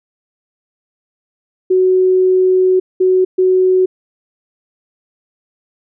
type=tone bursts at uneven times; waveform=sine; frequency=371.5 Hz; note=F#4; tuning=7 cents sharp; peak=-8 dBFS; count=3; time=1.7-2.8 / 3-3.25 / 3.38-3.86 s; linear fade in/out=10 ms; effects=none